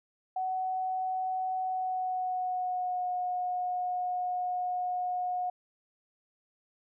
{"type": "tone with pitch glide", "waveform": "sine", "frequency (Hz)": [748, 724.6], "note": ["F#5", "F#5"], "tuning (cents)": [19, -36], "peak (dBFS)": -29, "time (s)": [0.36, 5.5], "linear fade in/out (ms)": 5, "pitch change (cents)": -55, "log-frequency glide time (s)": [1.61, 3.09], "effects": []}